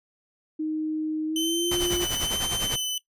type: tone with pitch glide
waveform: sine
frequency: 311.1 to 351.2 Hz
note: D#4 to F4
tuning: 0 to +10 cents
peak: -25 dBFS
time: 0.59-2.05 s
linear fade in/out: 10 ms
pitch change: +210 cents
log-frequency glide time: 1.27-1.72 s
type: tone with vibrato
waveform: sawtooth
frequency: 3051 Hz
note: G7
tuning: 48 cents flat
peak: -23 dBFS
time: 1.36-2.98 s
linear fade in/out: 2 ms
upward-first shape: sine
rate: 1.1 Hz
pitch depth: 21 cents each way
type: noise with tremolo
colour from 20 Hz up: pink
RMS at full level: -29 dBFS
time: 1.71-2.76 s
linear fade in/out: 5 ms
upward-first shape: sine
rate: 10 Hz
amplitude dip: 75%
effects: noise-tail reverb RT60 0.1 s tail -19 dB re dry + resampled to 32000 Hz